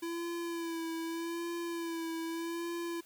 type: tone with vibrato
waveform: square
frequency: 334.7 Hz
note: E4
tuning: 26 cents sharp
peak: -36 dBFS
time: 0.02-3.01 s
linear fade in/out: 10 ms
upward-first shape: sine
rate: 0.82 Hz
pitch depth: 35 cents each way
effects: white hiss -61 dBFS RMS until 3.05 s